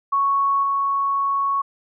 sine tone with level steps, 1108.7 Hz, C#6, in tune, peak -16 / -18 dBFS, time 0.12-1.62 s, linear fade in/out 10 ms, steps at 0.63 s, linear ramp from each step 2 ms, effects none

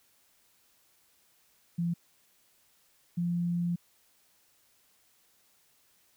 sine tone pair in turn, 170.8 / 173.18 Hz, F3 / F3, -38 / -14 cents, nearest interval unison, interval 24 cents, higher second, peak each -27 dBFS, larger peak neither, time 1.78-1.94 / 3.17-3.76 s, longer second, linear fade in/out 10 ms, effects white hiss -67 dBFS RMS until 6.16 s

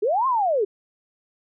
sine linear two-way sweep, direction up then down, 376.8 to 1084 to 376.8 Hz, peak -18 dBFS, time 0.02-0.65 s, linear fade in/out 10 ms, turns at 0.27 s, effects none

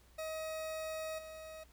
40% pulse tone with level steps, 633 Hz, D#5, 30 cents sharp, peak -38 / -46 dBFS, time 0.18-1.64 s, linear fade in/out 10 ms, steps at 1.18 s, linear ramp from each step 10 ms, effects added 60 Hz sine -62 dBFS peak until 1.72 s + pink hiss -67 dBFS RMS until 1.72 s

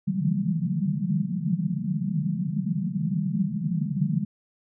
white band-pass noise, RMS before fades -26 dBFS, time 0.07-4.25 s, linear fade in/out 10 ms, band 140 to 210 Hz, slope 96 dB/octave, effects none

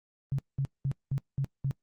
sine tone bursts, 136.7 Hz, C#3, 24 cents flat, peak -26 dBFS, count 6, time 0.32-1.71 s, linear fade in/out 0 ms, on 65 ms, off 200 ms, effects noise-tail reverb RT60 0.1 s tail -23 dB re dry + Opus 32 kbps

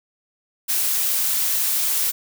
blue noise, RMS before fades -21 dBFS, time 0.68-2.12 s, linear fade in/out 20 ms, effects none

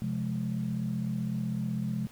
sine chord, F minor, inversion second, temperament equal with one note detuned, 130.81 / 174.61 / 210.6 Hz, C3 / F3 / Ab3, 0 / 0 / +24 cents, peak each -33 / -34 / -32 dBFS, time 0.02-2.07 s, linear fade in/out 0 ms, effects tanh soft clip ceiling -21 dBFS + pink hiss -55 dBFS RMS until 2.11 s

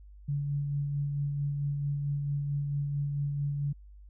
sine tone with tremolo, 143 Hz, D3, 46 cents flat, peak -27 dBFS, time 0.28-3.73 s, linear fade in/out 10 ms, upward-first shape sine, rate 4.5 Hz, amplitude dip 30%, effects added 50 Hz sine -48 dBFS peak until 4.09 s

